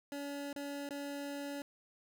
25% pulse tone with dropouts, 284.1 Hz, C#4, 43 cents sharp, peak -36 dBFS, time 0.12-1.62 s, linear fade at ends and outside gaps 1 ms, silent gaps 0.529-0.561 / 0.89-0.907 s, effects none

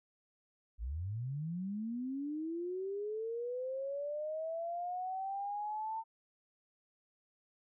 sine linear sweep, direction up, 49.79 to 901 Hz, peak -36 dBFS, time 0.78-6.04 s, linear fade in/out 50 ms, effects none

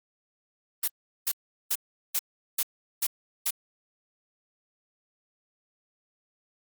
blue noise bursts, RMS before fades -26 dBFS, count 7, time 0.83-3.506 s, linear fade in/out 5 ms, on 48 ms, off 390 ms, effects Opus 32 kbps

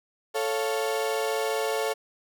35% pulse chord, A augmented, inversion none, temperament equal, 440 / 554.4 / 698.5 Hz, A4 / C#5 / E#5, 0 / 0 / 0 cents, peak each -26 / -29 / -31 dBFS, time 0.34-1.94 s, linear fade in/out 20 ms, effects none

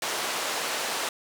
pink band-pass noise, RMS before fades -30 dBFS, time 0.02-1.09 s, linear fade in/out 2 ms, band 530 to 9700 Hz, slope 12 dB/octave, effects none

